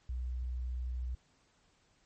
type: tone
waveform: sine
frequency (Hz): 62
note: B1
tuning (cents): +7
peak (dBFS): -34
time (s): 0.09-1.15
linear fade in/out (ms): 5
effects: pink hiss -70 dBFS RMS until 2.05 s + MP3 32 kbps